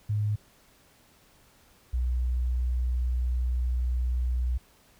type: tone pair in turn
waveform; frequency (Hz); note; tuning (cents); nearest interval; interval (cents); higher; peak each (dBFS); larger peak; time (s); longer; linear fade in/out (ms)
sine; 105 / 61.68; G#2 / B1; +19 / -2; major sixth; 921; first; -24; neither; 0.09-0.36 / 1.93-4.58; second; 10
effects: pink hiss -60 dBFS RMS until 4.99 s